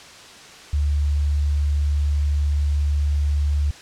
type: tone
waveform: sine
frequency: 72.9 Hz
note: D2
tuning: 12 cents flat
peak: -17 dBFS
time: 0.73-3.71 s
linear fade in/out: 5 ms
effects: white hiss -42 dBFS RMS until 3.81 s + low-pass 6000 Hz 12 dB/octave